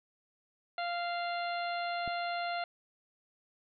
harmonic tone, 695 Hz, F5, 9 cents flat, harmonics 1 / 2 / 3 / 4 / 5 / 6, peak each -34 / -40 / -43 / -46 / -49 / -46 dBFS, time 0.78-2.64 s, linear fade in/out 2 ms
click, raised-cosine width 3 ms, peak -31 dBFS, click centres 2.077 s
effects none

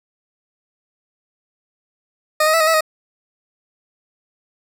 20% pulse tone with pitch steps, 616 / 627 / 656 / 626 / 650 / 626 Hz, D#5 / D#5 / E5 / D#5 / E5 / D#5, -17 / +13 / -9 / +10 / -24 / +10 cents, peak -8 dBFS, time 2.4-2.808 s, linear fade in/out 5 ms, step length 68 ms, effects none

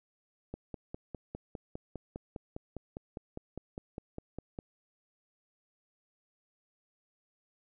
click train, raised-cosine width 2 ms, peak -26 dBFS, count 21, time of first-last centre 0.54-4.589 s, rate 4.94 Hz, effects none

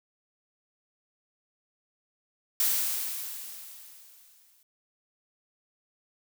blue noise with exponential decay, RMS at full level -24 dBFS, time 2.6-4.63 s, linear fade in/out 2 ms, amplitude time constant 440 ms, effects none

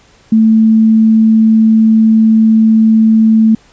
sine tone, 221.1 Hz, A3, 9 cents sharp, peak -4 dBFS, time 0.32-3.55 s, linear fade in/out 5 ms, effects pink hiss -46 dBFS RMS until 3.72 s + resampled to 16000 Hz

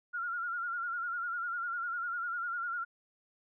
sine tone with vibrato, 1400 Hz, F6, 4 cents sharp, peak -33 dBFS, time 0.13-2.85 s, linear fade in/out 20 ms, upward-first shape sine, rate 10 Hz, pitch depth 68 cents each way, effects none

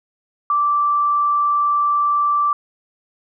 sine tone, 1169 Hz, D6, 8 cents flat, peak -14 dBFS, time 0.5-2.53 s, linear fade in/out 2 ms, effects none

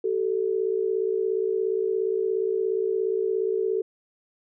sine tone pair together, 382.7 / 439.8 Hz, G4 / A4, -42 / -1 cents, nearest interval major second, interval 241 cents, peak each -25 dBFS, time 0.04-3.82 s, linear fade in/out 5 ms, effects none

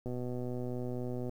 click train, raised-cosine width 2 ms, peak -26 dBFS, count 154, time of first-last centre 0.06-1.294 s, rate 124 Hz, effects 10-bit

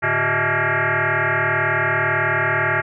sine tone with frequency modulation, 106.9 Hz, A2, 49 cents flat, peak -16 dBFS, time 0.02-2.82 s, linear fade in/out 20 ms, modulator 252 Hz, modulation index 7.8, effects none

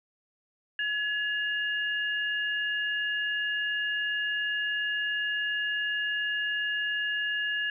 sine tone pair together, 1692.8 / 2830 Hz, G#6 / F7, +33 / +22 cents, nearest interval major sixth, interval 889 cents, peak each -28 / -33 dBFS, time 0.79-7.7 s, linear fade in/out 2 ms, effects none

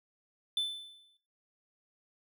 triangle tone with exponential decay, 3520 Hz, A7, in tune, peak -25 dBFS, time 0.57-1.17 s, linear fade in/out 2 ms, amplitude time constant 130 ms, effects noise-tail reverb RT60 0.4 s tail -20 dB re dry

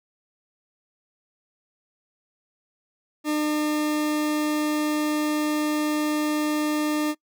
40% pulse tone, 302 Hz, D4, 48 cents sharp, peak -21 dBFS, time 3.24-7.15 s, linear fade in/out 50 ms, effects noise-tail reverb RT60 0.1 s tail -24 dB re dry

